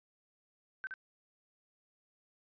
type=tone with echo; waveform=sine; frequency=1539 Hz; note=G6; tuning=32 cents flat; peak=-36 dBFS; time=0.84-0.87 s; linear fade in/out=0 ms; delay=69 ms; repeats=1; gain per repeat=-4 dB; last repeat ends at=0.939 s; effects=resampled to 11025 Hz